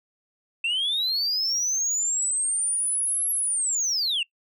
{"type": "linear two-way sweep", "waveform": "sine", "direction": "up then down", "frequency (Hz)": [2656, 11310, 2656], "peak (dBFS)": -20, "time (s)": [0.64, 4.23], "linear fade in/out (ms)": 5, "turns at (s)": 3.31, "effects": ["noise-tail reverb RT60 0.1 s tail -24 dB re dry", "tanh soft clip ceiling -21 dBFS"]}